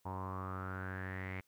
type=tone with low-pass filter sweep; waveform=sawtooth; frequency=93.9 Hz; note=F#2; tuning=26 cents sharp; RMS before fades=-42 dBFS; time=0.05-1.41 s; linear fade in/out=10 ms; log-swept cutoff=920 to 2200 Hz; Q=7.8; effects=white hiss -75 dBFS RMS until 1.47 s